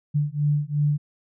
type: beating tone pair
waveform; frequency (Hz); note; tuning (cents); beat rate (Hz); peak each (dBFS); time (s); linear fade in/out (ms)
sine; 145.8 / 148.6; D3 / D3; -12 / +21; 2.8; -23; 0.14-0.98; 20
effects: none